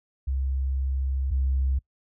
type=tone pair in turn; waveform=sine; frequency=66.8 / 66.56 Hz; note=C2 / C2; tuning=+36 / +30 cents; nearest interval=unison; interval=6 cents; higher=first; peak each=-23 / -20 dBFS; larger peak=second; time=0.27-1.31 / 1.31-1.79 s; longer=first; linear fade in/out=10 ms; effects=noise-tail reverb RT60 0.1 s tail -24 dB re dry + tanh soft clip ceiling -17 dBFS